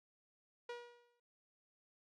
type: tone with exponential decay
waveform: sawtooth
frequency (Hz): 480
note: B4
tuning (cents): -49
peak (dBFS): -38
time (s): 0.69-1.2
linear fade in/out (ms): 5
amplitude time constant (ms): 110
effects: low-pass 4000 Hz 12 dB/octave + AAC 64 kbps